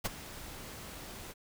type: noise with ADSR envelope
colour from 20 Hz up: pink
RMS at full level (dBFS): -30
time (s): 0.04-1.34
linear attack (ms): 18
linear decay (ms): 19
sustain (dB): -16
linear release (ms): 32
effects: none